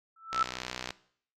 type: tone with exponential growth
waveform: sine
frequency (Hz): 1323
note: E6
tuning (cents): +6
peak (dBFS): -20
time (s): 0.16-0.43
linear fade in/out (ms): 5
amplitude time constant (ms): 57
type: click train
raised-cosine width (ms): 0.2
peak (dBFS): -17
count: 37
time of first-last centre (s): 0.33-0.906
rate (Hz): 62.5
effects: noise-tail reverb RT60 0.6 s tail -20 dB re dry + AAC 64 kbps